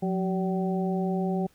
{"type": "harmonic tone with a mistuned harmonic", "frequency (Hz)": 191, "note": "G3", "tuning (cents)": -45, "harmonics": [1, 2, 3, 4], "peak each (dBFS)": [-26, -31, -37, -34], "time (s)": [0.02, 1.47], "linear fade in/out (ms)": 10, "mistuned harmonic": 1, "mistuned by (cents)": -90, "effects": ["pink hiss -63 dBFS RMS until 1.54 s"]}